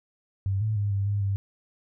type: tone with pitch steps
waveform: sine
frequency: 97.5 / 108.5 / 102 / 99 / 101.8 / 98.8 Hz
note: G2 / A2 / G#2 / G2 / G#2 / G2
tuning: -9 / -24 / -31 / +18 / -34 / +14 cents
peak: -23 dBFS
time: 0.46-1.36 s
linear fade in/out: 0 ms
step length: 150 ms
effects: none